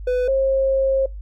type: tone pair in turn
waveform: triangle / sine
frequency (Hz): 499.1 / 536.2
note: B4 / C5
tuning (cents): +18 / +42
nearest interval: minor second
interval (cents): 124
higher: second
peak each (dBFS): -15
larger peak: neither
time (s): 0.07-0.28 / 0.28-1.06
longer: second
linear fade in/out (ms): 5
effects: noise-tail reverb RT60 0.2 s tail -24 dB re dry + added 50 Hz sine -30 dBFS peak until 1.21 s